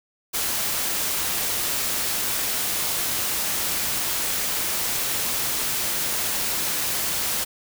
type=noise; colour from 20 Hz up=white; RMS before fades=-25 dBFS; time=0.33-7.45 s; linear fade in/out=20 ms; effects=none